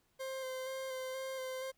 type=tone with vibrato; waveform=40% pulse; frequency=523.3 Hz; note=C5; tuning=in tune; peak=-38 dBFS; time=0.19-1.72 s; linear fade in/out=20 ms; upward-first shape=square; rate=2.1 Hz; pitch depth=16 cents each way; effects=pink hiss -75 dBFS RMS until 1.77 s